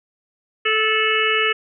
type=harmonic tone with a mistuned harmonic; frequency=437.1 Hz; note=A4; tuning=11 cents flat; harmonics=1 / 3 / 4 / 5 / 6 / 7; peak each=-23 / -23 / -23 / -23 / -23 / -23 dBFS; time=0.65-1.53 s; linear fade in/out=10 ms; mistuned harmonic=7; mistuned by=-71 cents; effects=none